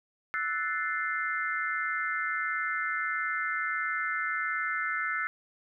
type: chord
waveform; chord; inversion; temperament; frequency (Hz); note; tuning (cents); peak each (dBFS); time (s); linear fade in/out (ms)
sine; F# half-diminished seventh; third; equal; 1318.5 / 1480 / 1760 / 2093; E6 / F#6 / A6 / C7; 0 / 0 / 0 / 0; -34; 0.34-5.27; 0
effects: none